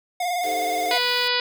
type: tone with vibrato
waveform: square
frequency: 710 Hz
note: F5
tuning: 28 cents sharp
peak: -23 dBFS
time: 0.2-0.98 s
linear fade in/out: 5 ms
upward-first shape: square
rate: 19 Hz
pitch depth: 34 cents each way
type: noise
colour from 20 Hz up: white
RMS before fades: -40 dBFS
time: 0.43-1.28 s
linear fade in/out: 2 ms
type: chord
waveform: sine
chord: A half-diminished seventh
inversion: second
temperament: equal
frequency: 311.1 / 392 / 440 / 523.3 Hz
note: Eb4 / G4 / A4 / C5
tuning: 0 / 0 / 0 / 0 cents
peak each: -36 / -38 / -32 / -35 dBFS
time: 0.43-0.96 s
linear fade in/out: 50 ms
type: harmonic tone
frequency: 491.5 Hz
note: B4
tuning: 8 cents flat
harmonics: 1 / 2 / 3 / 4 / 5 / 6 / 7 / 8 / 9 / 10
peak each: -29 / -29 / -29 / -29 / -29 / -29 / -29 / -29 / -29 / -29 dBFS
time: 0.91-1.4 s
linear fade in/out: 2 ms
effects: none